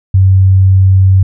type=tone; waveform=sine; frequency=95.1 Hz; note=F#2; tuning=48 cents sharp; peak=-3 dBFS; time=0.14-1.23 s; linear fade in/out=5 ms; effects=none